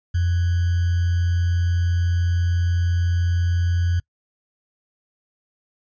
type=tone with sample-and-hold; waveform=sine; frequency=87 Hz; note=F2; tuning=6 cents flat; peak=-17 dBFS; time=0.14-4 s; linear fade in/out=10 ms; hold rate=1575 Hz; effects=noise-tail reverb RT60 0.1 s tail -25 dB re dry + resampled to 16000 Hz